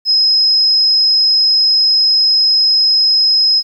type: tone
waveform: sine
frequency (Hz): 5110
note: D#8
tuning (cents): +45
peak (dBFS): -8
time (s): 0.05-3.63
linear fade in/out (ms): 50
effects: 8-bit